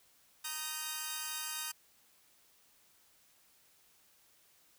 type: chord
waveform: 5% pulse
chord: Eb major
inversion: second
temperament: equal with one note detuned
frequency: 932.3 / 1244.5 / 1542.8 Hz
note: Bb5 / Eb6 / G6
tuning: 0 / 0 / -28 cents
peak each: -31 / -30 / -31 dBFS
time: 0.44-1.72 s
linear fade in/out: 10 ms
effects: white hiss -67 dBFS RMS until 4.78 s